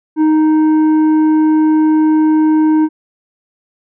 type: tone with tanh clipping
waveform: sine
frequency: 311.1 Hz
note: D#4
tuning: in tune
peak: -9 dBFS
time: 0.16-2.89 s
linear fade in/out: 50 ms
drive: 7 dB
effects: none